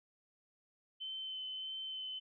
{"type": "tone with vibrato", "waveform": "sine", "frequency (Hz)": 3064, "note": "G7", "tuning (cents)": -40, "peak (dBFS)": -40, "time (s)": [1, 2.2], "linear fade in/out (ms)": 20, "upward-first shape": "sine", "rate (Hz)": 1.6, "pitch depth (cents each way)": 12, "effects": []}